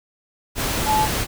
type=tone in noise; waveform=sine; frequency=862 Hz; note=A5; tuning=36 cents flat; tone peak=-16 dBFS; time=0.85-1.08 s; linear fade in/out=50 ms; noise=pink; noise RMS=-23 dBFS; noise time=0.55-1.27 s; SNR=+4 dB; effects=none